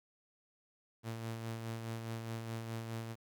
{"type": "tone with tremolo", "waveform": "sawtooth", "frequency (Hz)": 113.8, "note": "A#2", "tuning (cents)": -41, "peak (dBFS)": -34, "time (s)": [1.03, 3.16], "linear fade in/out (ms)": 50, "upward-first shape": "sine", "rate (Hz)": 4.8, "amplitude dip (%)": 40, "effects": ["11-bit"]}